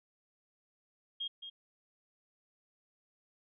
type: tone with echo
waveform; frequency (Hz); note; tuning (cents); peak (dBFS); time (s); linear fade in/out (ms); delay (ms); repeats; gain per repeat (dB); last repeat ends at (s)
sine; 3242; G#7; -42; -35; 1.2-1.28; 10; 220; 1; -8; 1.5
effects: none